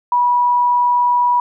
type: tone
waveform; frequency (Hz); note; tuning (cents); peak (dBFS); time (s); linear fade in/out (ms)
sine; 974; B5; -24; -11; 0.12-1.4; 2
effects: none